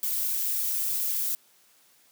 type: noise with flanger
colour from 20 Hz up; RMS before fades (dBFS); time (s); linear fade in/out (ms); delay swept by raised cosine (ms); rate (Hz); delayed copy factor
violet; -28; 0.03-1.35; 0; 1 to 4.2; 3.4; -0.65
effects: white hiss -61 dBFS RMS until 2.11 s + high-pass 150 Hz 12 dB/octave